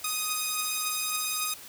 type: beating tone pair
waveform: 5% pulse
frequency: 1244.5 / 1248.1 Hz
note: D#6 / D#6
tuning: 0 / +5 cents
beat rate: 3.6 Hz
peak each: -23 / -17 dBFS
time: 0.04-1.54 s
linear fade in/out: 5 ms
effects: white hiss -46 dBFS RMS until 1.68 s